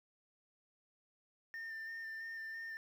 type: tone with vibrato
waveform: sine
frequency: 1804 Hz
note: A6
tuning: 43 cents sharp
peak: -40 dBFS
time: 1.54-2.77 s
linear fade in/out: 0 ms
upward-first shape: square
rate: 3 Hz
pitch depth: 14 cents each way
effects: tanh soft clip ceiling -41 dBFS + 11-bit